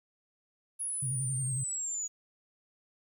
sine linear sweep, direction down, 10548 to 6770 Hz, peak -32 dBFS, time 0.79-2.08 s, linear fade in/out 20 ms
sine tone with vibrato, 130.81 Hz, C3, in tune, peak -31 dBFS, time 1.02-1.64 s, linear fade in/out 10 ms, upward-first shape square, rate 11 Hz, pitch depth 70 cents each way
effects tanh soft clip ceiling -24 dBFS + 11-bit

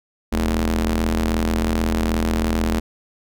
sawtooth ring-modulated tone, 82.6 Hz, E2, 4 cents sharp, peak -11 dBFS, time 0.32-2.8 s, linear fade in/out 10 ms, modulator 142 Hz, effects none

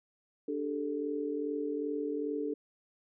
sine chord, D suspended fourth, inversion none, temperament equal with one note detuned, 293.7 / 397.5 / 440 Hz, D4 / G4 / A4, 0 / +24 / 0 cents, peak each -35 / -40 / -35 dBFS, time 0.48-2.54 s, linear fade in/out 5 ms, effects none

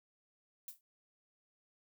violet noise with exponential decay, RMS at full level -42 dBFS, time 0.68-0.81 s, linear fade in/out 1 ms, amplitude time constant 27 ms, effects none

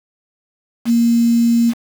sine tone with quantisation, 233.8 Hz, A#3, 5 cents sharp, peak -10 dBFS, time 0.85-1.74 s, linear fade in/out 50 ms, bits 5, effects none

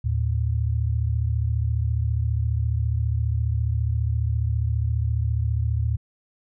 sine tone pair together, 77.78 / 112.48 Hz, D#2 / A2, 0 / +39 cents, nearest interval tritone, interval 639 cents, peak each -23 dBFS, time 0.04-5.97 s, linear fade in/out 10 ms, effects none

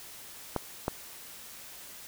clicks, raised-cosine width 1 ms, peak -14 dBFS, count 2, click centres 0.563 / 0.881 s, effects white hiss -47 dBFS RMS until 2.07 s

